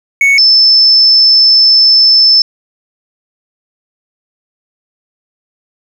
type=tone pair in turn; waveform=triangle / sine; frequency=2217 / 5273 Hz; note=C#7 / E8; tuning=0 / 0 cents; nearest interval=octave + minor third; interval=1500 cents; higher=second; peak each=-3 dBFS; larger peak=neither; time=0.21-0.38 / 0.38-2.42 s; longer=second; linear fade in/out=2 ms; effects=7-bit